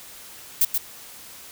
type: noise with echo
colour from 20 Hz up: violet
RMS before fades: -17 dBFS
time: 0.61-0.65 s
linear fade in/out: 5 ms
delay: 130 ms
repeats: 1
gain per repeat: -5 dB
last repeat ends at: 0.78 s
effects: white hiss -43 dBFS RMS until 1.51 s

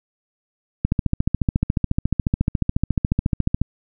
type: click train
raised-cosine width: 5 ms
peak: -5 dBFS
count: 40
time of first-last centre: 0.85-3.616 s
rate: 14.1 Hz
effects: none

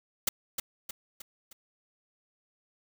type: noise with echo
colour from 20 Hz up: white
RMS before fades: -26 dBFS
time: 0.27-0.29 s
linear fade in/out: 5 ms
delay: 310 ms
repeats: 4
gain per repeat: -6 dB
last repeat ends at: 1.53 s
effects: none

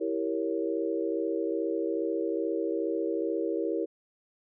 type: chord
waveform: sine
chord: E diminished seventh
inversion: none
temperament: equal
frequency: 329.6 / 392 / 466.2 / 554.4 Hz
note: E4 / G4 / Bb4 / Db5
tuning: 0 / 0 / 0 / 0 cents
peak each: -31 / -33 / -32 / -36 dBFS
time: 0-3.86 s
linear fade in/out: 20 ms
effects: none

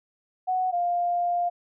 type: tone pair in turn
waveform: sine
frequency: 741 / 701.1 Hz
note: F#5 / F5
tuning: +2 / +7 cents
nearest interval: minor second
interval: 95 cents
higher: first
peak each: -22 dBFS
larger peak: neither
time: 0.47-0.72 / 0.72-1.5 s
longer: second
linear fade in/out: 20 ms
effects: none

